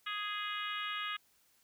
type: harmonic tone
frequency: 415.3 Hz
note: G#4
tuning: in tune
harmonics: 3 / 4 / 5 / 6 / 7 / 8 / 9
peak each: -40 / -43 / -44 / -46 / -43 / -46 / -50 dBFS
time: 0.06-1.17 s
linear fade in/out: 10 ms
effects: white hiss -70 dBFS RMS until 1.63 s